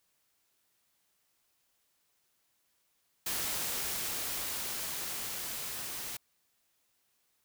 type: noise with level ramp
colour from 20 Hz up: white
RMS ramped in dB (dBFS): -34 to -40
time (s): 3.26-6.17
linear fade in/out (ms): 5
effects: white hiss -75 dBFS RMS until 7.44 s